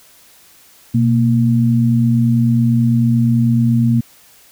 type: tone pair together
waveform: sine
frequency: 122.79 / 231.8 Hz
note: B2 / A#3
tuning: -10 / -10 cents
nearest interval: major seventh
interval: 1100 cents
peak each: -13 dBFS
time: 0.94-4.01 s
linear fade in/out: 10 ms
effects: white hiss -47 dBFS RMS until 4.51 s